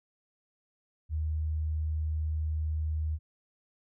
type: tone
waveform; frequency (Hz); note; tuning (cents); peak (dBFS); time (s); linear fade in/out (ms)
sine; 77.78; D#2; 0; -28; 1.09-3.19; 50
effects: none